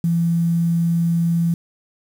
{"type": "tone with quantisation", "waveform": "sine", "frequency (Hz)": 168.6, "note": "E3", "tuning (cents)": 39, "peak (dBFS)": -15, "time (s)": [0.04, 1.54], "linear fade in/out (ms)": 2, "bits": 7, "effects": []}